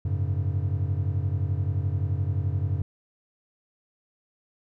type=chord; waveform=triangle; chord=F# suspended second; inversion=none; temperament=just; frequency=92.5 / 104.06 / 138.75 Hz; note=F#2 / G#2 / C#3; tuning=0 / +4 / +2 cents; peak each=-24 / -27 / -29 dBFS; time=0.05-2.82 s; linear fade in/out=5 ms; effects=none